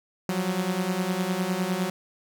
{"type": "beating tone pair", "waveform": "sawtooth", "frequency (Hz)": [178, 187.8], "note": ["F3", "F#3"], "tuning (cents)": [33, 26], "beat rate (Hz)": 9.8, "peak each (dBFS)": [-25, -23], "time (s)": [0.29, 1.9], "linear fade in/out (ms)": 2, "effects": []}